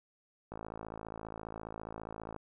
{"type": "click train", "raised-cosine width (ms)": 1, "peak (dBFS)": -28, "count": 102, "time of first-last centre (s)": [0.52, 2.363], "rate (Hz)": 54.8, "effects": []}